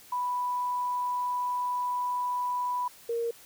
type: tone pair in turn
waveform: sine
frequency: 987.8 / 466.2 Hz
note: B5 / A#4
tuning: 0 / 0 cents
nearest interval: octave + minor second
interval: 1300 cents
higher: first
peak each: -27 dBFS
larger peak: neither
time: 0.12-2.88 / 3.09-3.31 s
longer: first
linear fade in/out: 5 ms
effects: white hiss -53 dBFS RMS until 3.45 s